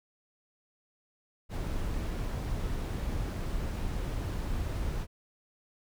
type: noise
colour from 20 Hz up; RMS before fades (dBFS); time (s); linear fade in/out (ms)
brown; -33; 1.49-5.07; 50
effects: none